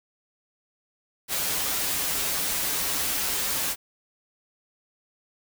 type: noise with comb filter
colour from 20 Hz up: white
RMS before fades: -27 dBFS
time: 1.28-3.76 s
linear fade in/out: 50 ms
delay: 8.5 ms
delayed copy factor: -0.7
effects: none